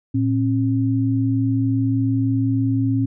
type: tone pair together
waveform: sine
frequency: 113.23 / 269.8 Hz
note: A#2 / C#4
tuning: -50 / -47 cents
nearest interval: octave + minor third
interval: 1503 cents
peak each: -19 dBFS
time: 0.14-3.06 s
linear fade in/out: 10 ms
effects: none